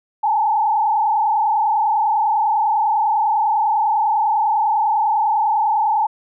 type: tone with frequency modulation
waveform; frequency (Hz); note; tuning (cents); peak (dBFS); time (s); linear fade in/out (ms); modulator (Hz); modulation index
sine; 860; A5; -40; -14; 0.23-6.07; 10; 30; 1.6
effects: none